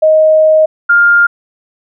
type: tone pair in turn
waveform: sine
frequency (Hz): 626 / 1405.3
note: D#5 / F6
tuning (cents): +10 / +10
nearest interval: octave + major second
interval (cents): 1400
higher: second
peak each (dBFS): -4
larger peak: neither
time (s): 0.02-0.66 / 0.89-1.27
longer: first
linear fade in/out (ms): 10
effects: none